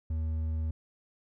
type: tone with hard clipping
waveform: triangle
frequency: 79.5 Hz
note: D#2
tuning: 38 cents sharp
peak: -30 dBFS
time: 0.1-0.71 s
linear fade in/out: 5 ms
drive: 7 dB
effects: none